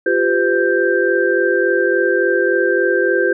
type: tone cluster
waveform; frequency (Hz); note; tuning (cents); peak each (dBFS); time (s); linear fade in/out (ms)
sine; 350.1 / 393.6 / 508 / 1573; F4 / G4 / B4 / G6; +4 / +7 / +49 / +6; -18; 0.06-3.33; 5
effects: none